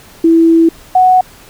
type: tone pair in turn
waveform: sine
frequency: 329.6 / 739.9 Hz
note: E4 / F#5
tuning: 0 / 0 cents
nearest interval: octave + major second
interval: 1400 cents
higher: second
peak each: -4 dBFS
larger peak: neither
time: 0.24-0.69 / 0.95-1.21 s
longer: first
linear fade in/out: 5 ms
effects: pink hiss -39 dBFS RMS until 1.49 s